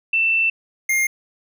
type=tone pair in turn; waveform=sine / square; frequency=2672 / 2121 Hz; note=E7 / C7; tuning=+23 / +23 cents; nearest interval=major third; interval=400 cents; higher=first; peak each=-15 / -17 dBFS; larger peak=first; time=0.13-0.5 / 0.89-1.07 s; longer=first; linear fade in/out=5 ms; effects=none